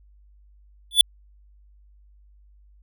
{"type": "tone with exponential growth", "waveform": "square", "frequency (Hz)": 3457, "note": "A7", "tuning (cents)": -31, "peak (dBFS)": -6, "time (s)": [0.91, 1.01], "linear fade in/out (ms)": 1, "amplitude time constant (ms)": 20, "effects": ["added 50 Hz sine -51 dBFS peak until 2.82 s"]}